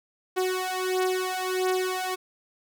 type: beating tone pair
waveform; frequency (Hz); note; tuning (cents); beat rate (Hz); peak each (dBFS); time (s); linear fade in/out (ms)
sawtooth; 370 / 371.5; F#4 / F#4; 0 / +7; 1.5; -24; 0.36-2.16; 20
effects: none